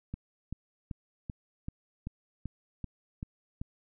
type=click train; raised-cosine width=5 ms; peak=-24 dBFS; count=10; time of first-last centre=0.14-3.615 s; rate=2.59 Hz; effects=none